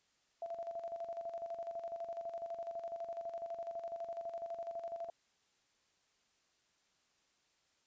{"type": "tone with tremolo", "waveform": "sine", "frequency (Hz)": 675, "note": "E5", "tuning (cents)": 41, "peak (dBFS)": -38, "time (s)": [0.42, 5.1], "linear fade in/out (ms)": 2, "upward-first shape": "square", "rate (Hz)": 12, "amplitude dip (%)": 60, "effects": ["white hiss -75 dBFS RMS until 7.86 s", "resampled to 16000 Hz"]}